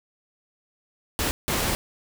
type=noise bursts at uneven times; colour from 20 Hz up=pink; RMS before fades=-25 dBFS; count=2; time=1.19-1.31 / 1.48-1.75 s; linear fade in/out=0 ms; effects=none